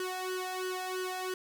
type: tone with flanger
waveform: sawtooth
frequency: 370 Hz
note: F#4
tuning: in tune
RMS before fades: -36 dBFS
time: 0-1.34 s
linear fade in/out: 2 ms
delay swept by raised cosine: 0.64 to 1.21 ms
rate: 3 Hz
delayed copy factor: +0.9
effects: none

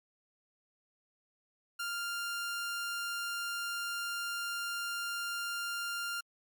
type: tone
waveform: sawtooth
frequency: 1396.9 Hz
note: F6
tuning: in tune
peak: -31 dBFS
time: 1.79-6.21 s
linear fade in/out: 10 ms
effects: MP3 96 kbps

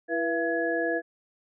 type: tone cluster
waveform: sine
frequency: 333.2 / 484.2 / 675 / 1685 Hz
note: E4 / B4 / E5 / G#6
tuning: +19 / -34 / +41 / +25 cents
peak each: -30 dBFS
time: 0.08-1.02 s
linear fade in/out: 50 ms
effects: none

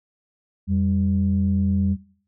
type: tone pair together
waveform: sine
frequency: 87.31 / 196 Hz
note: F2 / G3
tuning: 0 / 0 cents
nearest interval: octave + major second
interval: 1400 cents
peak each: -20 dBFS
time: 0.67-1.97 s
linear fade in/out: 50 ms
effects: noise-tail reverb RT60 0.5 s tail -18 dB re dry + tanh soft clip ceiling -11 dBFS

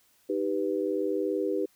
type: chord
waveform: sine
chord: Eb augmented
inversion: none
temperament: equal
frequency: 311.1 / 392 / 493.9 Hz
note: Eb4 / G4 / B4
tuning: 0 / 0 / 0 cents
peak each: -31 / -29 / -31 dBFS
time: 0.29-1.66 s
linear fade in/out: 10 ms
effects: white hiss -65 dBFS RMS until 1.75 s

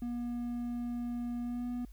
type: tone with pitch glide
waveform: triangle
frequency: 240 to 244.2 Hz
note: B3 to B3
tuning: -49 to -19 cents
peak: -32 dBFS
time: 0.02-1.85 s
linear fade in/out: 2 ms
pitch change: +30 cents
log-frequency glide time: 1.42-1.67 s
effects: added 50 Hz sine -48 dBFS peak until 1.92 s + white hiss -69 dBFS RMS until 1.92 s

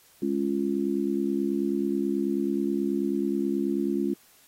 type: chord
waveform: sine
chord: Db major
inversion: second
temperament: just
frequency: 207.9 / 277.2 / 346.5 Hz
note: Ab3 / Db4 / F4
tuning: +2 / 0 / -14 cents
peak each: -29 / -28 / -28 dBFS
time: 0.22-4.14 s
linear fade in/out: 5 ms
effects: white hiss -58 dBFS RMS until 4.47 s + AAC 48 kbps

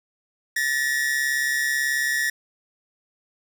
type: tone pair together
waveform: 45% pulse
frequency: 1760 / 1898.3 Hz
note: A6 / A#6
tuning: 0 / +31 cents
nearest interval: minor second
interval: 131 cents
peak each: -24 dBFS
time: 0.56-2.3 s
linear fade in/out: 5 ms
effects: none

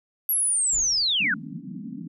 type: linear sweep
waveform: sine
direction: down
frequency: 11700 to 1399 Hz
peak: -20 dBFS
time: 0.29-1.34 s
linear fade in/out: 2 ms
type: noise with exponential decay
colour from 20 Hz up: brown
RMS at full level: -39 dBFS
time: 0.73-1.65 s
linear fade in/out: 1 ms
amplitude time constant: 200 ms
type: band-pass noise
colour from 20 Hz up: white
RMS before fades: -36 dBFS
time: 1.2-2.08 s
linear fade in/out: 5 ms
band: 150 to 290 Hz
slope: 96 dB/octave
effects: none

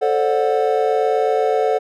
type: chord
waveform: triangle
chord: D dominant seventh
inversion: second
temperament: just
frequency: 440.5 / 528.6 / 587.3 / 734.2 Hz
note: A4 / C5 / D5 / F#5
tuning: +2 / +18 / 0 / -14 cents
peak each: -16 / -20 / -22 / -18 dBFS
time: 0.01-1.79 s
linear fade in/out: 20 ms
effects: none

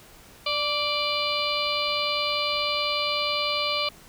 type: harmonic tone with a mistuned harmonic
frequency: 590 Hz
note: D5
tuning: 8 cents sharp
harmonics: 1 / 2 / 4 / 5 / 6 / 7 / 8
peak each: -31 / -30 / -30 / -31 / -33 / -31 / -34 dBFS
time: 0.46-3.89 s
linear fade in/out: 5 ms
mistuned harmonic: 2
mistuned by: -27 cents
effects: pink hiss -50 dBFS RMS until 4.08 s

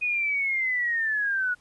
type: linear sweep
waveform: sine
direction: down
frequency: 2493 to 1447 Hz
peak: -23 dBFS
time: 0.01-1.55 s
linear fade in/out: 20 ms
effects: pink hiss -61 dBFS RMS until 1.6 s + resampled to 24000 Hz

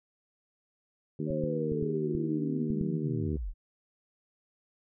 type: harmonic tone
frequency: 77.1 Hz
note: D#2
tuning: 15 cents flat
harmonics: 2 / 3 / 4 / 5 / 6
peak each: -34 / -36 / -37 / -38 / -47 dBFS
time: 1.19-3.37 s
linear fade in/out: 5 ms
type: linear sweep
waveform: sine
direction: down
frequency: 558 to 30.22 Hz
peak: -32 dBFS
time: 1.26-3.54 s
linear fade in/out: 50 ms
type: clicks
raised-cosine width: 5 ms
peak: -25 dBFS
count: 7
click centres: 1.306 / 1.438 / 1.719 / 1.826 / 2.15 / 2.704 / 2.813 s
effects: none

